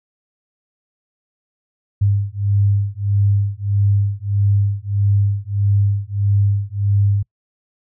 sine beating tone pair, 100 / 101.6 Hz, G2 / G#2, +35 / -38 cents, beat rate 1.6 Hz, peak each -17 dBFS, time 2.01-7.23 s, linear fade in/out 10 ms, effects noise-tail reverb RT60 0.1 s tail -26 dB re dry

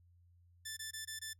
10% pulse tone bursts, 1760 Hz, A6, in tune, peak -33 dBFS, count 5, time 0.65-1.334 s, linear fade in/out 10 ms, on 120 ms, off 21 ms, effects noise-tail reverb RT60 0.1 s tail -24 dB re dry + added 87 Hz sine -63 dBFS peak until 1.39 s

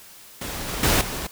pink noise with level steps, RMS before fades -31 / -29 / -19 / -30 dBFS, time 0.41-1.27 s, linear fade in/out 5 ms, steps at 0.68 / 0.83 / 1.01 s, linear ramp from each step 2 ms, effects white hiss -46 dBFS RMS until 1.31 s

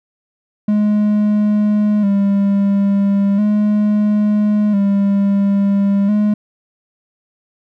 triangle tone with vibrato, 204.3 Hz, G#3, 28 cents flat, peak -9 dBFS, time 0.68-6.34 s, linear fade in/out 5 ms, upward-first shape square, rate 0.37 Hz, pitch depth 43 cents each way, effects none

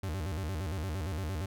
40% pulse tone with vibrato, 86 Hz, F2, 26 cents flat, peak -32 dBFS, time 0.03-1.46 s, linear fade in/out 5 ms, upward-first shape square, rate 8.7 Hz, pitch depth 200 cents each way, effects none

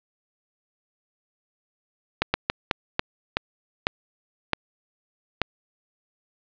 slowing click train, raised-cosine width 0.3 ms, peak -4 dBFS, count 9, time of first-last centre 2.22-5.417 s, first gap 120 ms, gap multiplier 1.33, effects resampled to 11025 Hz + 7-bit

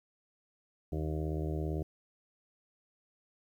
harmonic tone, 77.78 Hz, D#2, in tune, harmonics 1 / 2 / 4 / 5 / 6 / 7 / 8 / 9, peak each -35 / -37 / -40 / -41 / -48 / -48 / -48 / -50 dBFS, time 0.92-1.83 s, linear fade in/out 5 ms, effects 11-bit

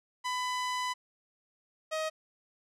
sawtooth tone pair in turn, 1000 / 630 Hz, B5 / D#5, +21 / +21 cents, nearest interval minor sixth, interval 800 cents, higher first, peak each -27 dBFS, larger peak neither, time 0.24-0.94 / 1.91-2.1 s, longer first, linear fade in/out 20 ms, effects low-pass 8000 Hz 12 dB/octave

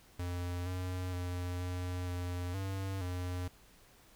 square tone with pitch steps, 88.5 / 91.3 / 89.3 / 90 / 89 / 96.6 / 90 Hz, F2 / F#2 / F2 / F#2 / F2 / G2 / F#2, +23 / -23 / +39 / -47 / +33 / -25 / -47 cents, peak -36 dBFS, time 0.19-3.48 s, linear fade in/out 5 ms, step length 470 ms, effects added 50 Hz sine -68 dBFS peak until 4.15 s + pink hiss -62 dBFS RMS until 4.15 s

